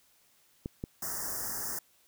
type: clicks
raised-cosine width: 3 ms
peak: -22 dBFS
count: 2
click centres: 0.659 / 0.839 s
type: band-stop noise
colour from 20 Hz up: white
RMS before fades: -36 dBFS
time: 1.02-1.79 s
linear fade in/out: 5 ms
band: 1900 to 5000 Hz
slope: 96 dB/octave
effects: white hiss -66 dBFS RMS until 2.07 s